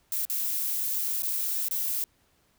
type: noise with dropouts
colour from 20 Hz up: violet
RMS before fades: -29 dBFS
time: 0.12-2.04 s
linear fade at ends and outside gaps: 1 ms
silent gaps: 0.252-0.298 / 1.222-1.232 / 1.685-1.71 s
effects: pink hiss -67 dBFS RMS until 2.58 s